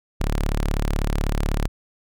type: tone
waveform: sawtooth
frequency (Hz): 36.09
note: D1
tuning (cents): -29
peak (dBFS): -16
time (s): 0.2-1.68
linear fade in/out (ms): 10
effects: none